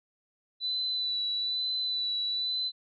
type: tone with vibrato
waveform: sine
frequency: 3979 Hz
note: B7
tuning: 12 cents sharp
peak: -28 dBFS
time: 0.6-2.72 s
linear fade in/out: 50 ms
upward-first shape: sine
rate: 1.1 Hz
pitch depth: 22 cents each way
effects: none